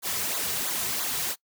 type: noise with flanger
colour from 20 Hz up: white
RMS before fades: -29 dBFS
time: 0.02-1.36 s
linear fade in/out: 50 ms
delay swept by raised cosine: 0.36 to 3.66 ms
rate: 3 Hz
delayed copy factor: -0.75
effects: noise-tail reverb RT60 0.1 s tail -23 dB re dry